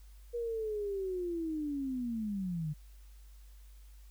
sine linear sweep, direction down, 480 to 145.9 Hz, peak -33 dBFS, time 0.33-2.74 s, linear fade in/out 20 ms, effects added 50 Hz sine -51 dBFS peak until 4.1 s + white hiss -67 dBFS RMS until 4.1 s

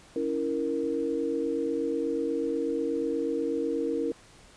sine chord, A# diminished, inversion first, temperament equal with one note detuned, 281.4 / 329.6 / 466.2 Hz, C#4 / E4 / A#4, +26 / 0 / 0 cents, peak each -32 / -31 / -29 dBFS, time 0.16-4.12 s, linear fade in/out 2 ms, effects pink hiss -54 dBFS RMS until 4.56 s + resampled to 22050 Hz

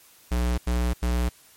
square tone bursts, 60.5 Hz, B1, 35 cents flat, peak -22 dBFS, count 3, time 0.31-1.292 s, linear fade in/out 10 ms, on 270 ms, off 86 ms, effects white hiss -54 dBFS RMS until 1.56 s + MP3 64 kbps

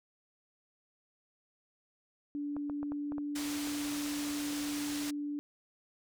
sine tone with pitch glide, 289.9 to 291.6 Hz, D4 to D4, -22 to -12 cents, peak -34 dBFS, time 2.35-5.39 s, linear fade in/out 0 ms, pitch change +10 cents, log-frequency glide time 2.68-3.39 s
clicks, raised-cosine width 1 ms, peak -30 dBFS, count 7, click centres 2.566 / 2.698 / 2.83 / 2.92 / 3.121 / 3.182 / 3.673 s
white low-pass noise, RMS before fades -42 dBFS, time 3.35-5.11 s, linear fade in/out 10 ms, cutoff 8400 Hz, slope 12 dB/octave
effects none

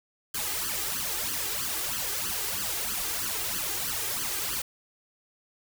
white noise with flanger, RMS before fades -31 dBFS, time 0.34-4.62 s, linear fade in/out 5 ms, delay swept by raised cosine 0.64 to 2.54 ms, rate 3.1 Hz, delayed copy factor +0.95, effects none

